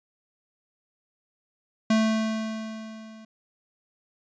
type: tone with level ramp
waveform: square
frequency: 220 Hz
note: A3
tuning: in tune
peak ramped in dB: -18 to -45 dBFS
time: 1.9-3.25 s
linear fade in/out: 5 ms
effects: resampled to 16000 Hz